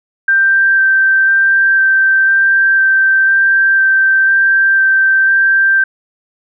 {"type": "tone with vibrato", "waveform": "sine", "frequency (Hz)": 1568, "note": "G6", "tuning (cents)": 0, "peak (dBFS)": -7, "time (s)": [0.28, 5.84], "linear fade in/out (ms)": 5, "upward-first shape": "square", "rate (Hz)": 1, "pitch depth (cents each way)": 8, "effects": []}